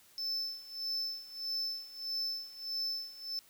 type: tone with tremolo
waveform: triangle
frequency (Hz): 5274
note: E8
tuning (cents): 0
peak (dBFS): -31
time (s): 0.18-3.39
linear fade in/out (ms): 0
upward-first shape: sine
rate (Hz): 1.6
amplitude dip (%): 85
effects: white hiss -62 dBFS RMS until 3.49 s